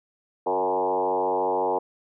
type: tone with frequency modulation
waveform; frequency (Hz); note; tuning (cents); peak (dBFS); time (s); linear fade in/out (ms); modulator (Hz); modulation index
sine; 650; E5; -24; -21; 0.46-1.79; 10; 94.1; 3.1
effects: none